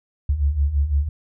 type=beating tone pair; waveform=sine; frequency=67.6 / 73.5 Hz; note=C#2 / D2; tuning=-43 / +2 cents; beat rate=5.9 Hz; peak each=-23 / -18 dBFS; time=0.29-1.09 s; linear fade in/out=5 ms; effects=none